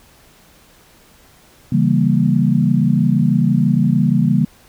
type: chord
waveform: sine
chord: C# diminished seventh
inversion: none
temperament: equal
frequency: 138.59 / 164.81 / 196 / 233.1 Hz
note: C#3 / E3 / G3 / Bb3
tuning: 0 / 0 / 0 / 0 cents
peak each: -17 dBFS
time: 1.72-4.45 s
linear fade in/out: 5 ms
effects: pink hiss -49 dBFS RMS until 4.68 s